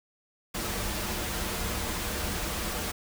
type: noise with comb filter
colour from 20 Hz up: pink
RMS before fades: -32 dBFS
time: 0.54-2.92 s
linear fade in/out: 10 ms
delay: 7.4 ms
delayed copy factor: -0.5
effects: none